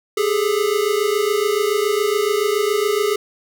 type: tone pair together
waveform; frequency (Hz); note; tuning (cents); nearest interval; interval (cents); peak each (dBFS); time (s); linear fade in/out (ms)
square; 402.6 / 429.7; G4 / A4; +46 / -41; minor second; 113; -20; 0.17-3.16; 5
effects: none